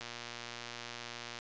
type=click train; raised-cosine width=0.2 ms; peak=-25 dBFS; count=165; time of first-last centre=0.01-1.388 s; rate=119 Hz; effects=resampled to 16000 Hz